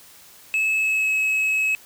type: tone with pitch glide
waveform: triangle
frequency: 2595 to 2571 Hz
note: E7 to E7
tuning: -28 to -44 cents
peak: -17 dBFS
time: 0.54-1.75 s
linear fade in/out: 0 ms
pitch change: -16 cents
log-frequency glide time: 0.76-1.12 s
effects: white hiss -48 dBFS RMS until 1.85 s